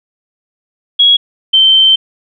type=tone pair in turn; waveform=sine; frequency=3322 / 3108 Hz; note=G#7 / G7; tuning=0 / -16 cents; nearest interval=minor second; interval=116 cents; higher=first; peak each=-4 dBFS; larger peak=neither; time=0.99-1.17 / 1.53-1.96 s; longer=second; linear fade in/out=10 ms; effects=none